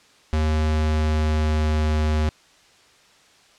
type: tone with pitch glide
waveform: square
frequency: 77.6 to 76.89 Hz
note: D#2 to D#2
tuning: -4 to -20 cents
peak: -19 dBFS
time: 0.33-2.29 s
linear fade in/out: 0 ms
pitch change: -16 cents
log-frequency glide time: 0.46-1.98 s
effects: white hiss -54 dBFS RMS until 3.58 s + low-pass 6000 Hz 12 dB/octave